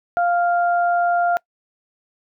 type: tone pair together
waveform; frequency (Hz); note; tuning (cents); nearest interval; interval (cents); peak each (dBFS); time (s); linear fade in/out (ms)
sine; 698.5 / 1396.9; F5 / F6; 0 / 0; octave; 1200; -16 / -24; 0.17-1.37; 0
effects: noise-tail reverb RT60 0.1 s tail -24 dB re dry